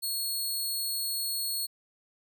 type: tone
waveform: 15% pulse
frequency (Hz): 4333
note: C#8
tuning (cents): -40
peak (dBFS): -23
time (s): 0.02-1.67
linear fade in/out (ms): 20
effects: none